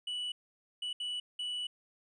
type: tone bursts at uneven times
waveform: triangle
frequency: 2955 Hz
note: F#7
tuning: 3 cents flat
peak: -33 dBFS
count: 4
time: 0.07-0.32 / 0.82-0.93 / 1-1.2 / 1.39-1.67 s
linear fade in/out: 5 ms
effects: resampled to 24000 Hz

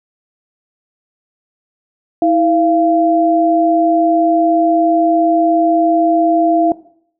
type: tone pair together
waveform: sine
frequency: 324.2 / 687 Hz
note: E4 / F5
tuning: -29 / -29 cents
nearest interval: octave + minor second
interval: 1300 cents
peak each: -12 dBFS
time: 2.22-6.72 s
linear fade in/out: 2 ms
effects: noise-tail reverb RT60 0.6 s tail -17 dB re dry

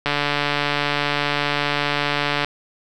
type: click train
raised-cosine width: 0.3 ms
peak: -4 dBFS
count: 347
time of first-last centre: 0.06-2.446 s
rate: 145 Hz
effects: none

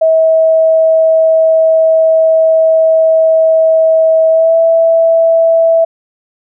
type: tone with pitch glide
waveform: sine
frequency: 644 to 658.3 Hz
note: E5 to E5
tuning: -41 to -3 cents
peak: -5 dBFS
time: 0.01-5.85 s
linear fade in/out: 10 ms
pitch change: +38 cents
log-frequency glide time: 4.29-4.56 s
effects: none

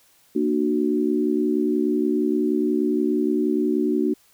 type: chord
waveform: sine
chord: Bb augmented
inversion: none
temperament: equal with one note detuned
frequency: 233.1 / 299.5 / 370 Hz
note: Bb3 / D4 / F#4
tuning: 0 / +34 / 0 cents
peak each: -24 / -22 / -23 dBFS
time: 0.35-4.14 s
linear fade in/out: 10 ms
effects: white hiss -58 dBFS RMS until 4.33 s

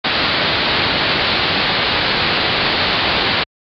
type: low-pass noise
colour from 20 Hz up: white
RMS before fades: -17 dBFS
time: 0.04-3.44 s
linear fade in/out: 10 ms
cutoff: 4600 Hz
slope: 96 dB/octave
effects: high-pass 60 Hz 12 dB/octave + AAC 48 kbps

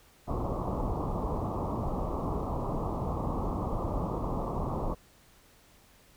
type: low-pass noise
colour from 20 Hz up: pink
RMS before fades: -32 dBFS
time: 0.27-4.95 s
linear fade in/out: 20 ms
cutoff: 1200 Hz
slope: 96 dB/octave
effects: pink hiss -60 dBFS RMS until 6.16 s

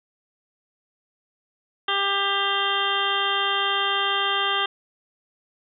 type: harmonic tone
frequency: 397 Hz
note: G4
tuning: 22 cents sharp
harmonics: 1 / 2 / 3 / 4 / 5 / 7 / 8 / 9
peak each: -32 / -30 / -26 / -29 / -32 / -31 / -26 / -31 dBFS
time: 1.88-4.66 s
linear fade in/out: 5 ms
effects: none

